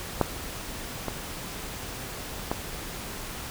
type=clicks; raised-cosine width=1 ms; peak=-6 / -14 / -12 dBFS; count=3; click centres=0.213 / 1.083 / 2.515 s; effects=pink hiss -37 dBFS RMS until 3.5 s